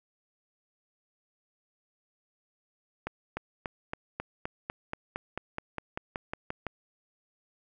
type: accelerating click train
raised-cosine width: 0.5 ms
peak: -18 dBFS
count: 17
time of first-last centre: 3.07-6.667 s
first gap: 300 ms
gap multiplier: 0.96
effects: none